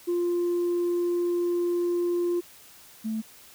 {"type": "tone pair in turn", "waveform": "sine", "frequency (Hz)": [349.2, 220], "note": ["F4", "A3"], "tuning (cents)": [0, 0], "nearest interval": "minor sixth", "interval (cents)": 800, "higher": "first", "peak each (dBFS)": [-21, -26], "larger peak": "first", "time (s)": [[0.07, 2.41], [3.04, 3.22]], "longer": "first", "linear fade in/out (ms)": 20, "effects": ["tanh soft clip ceiling -21 dBFS", "white hiss -51 dBFS RMS until 3.54 s"]}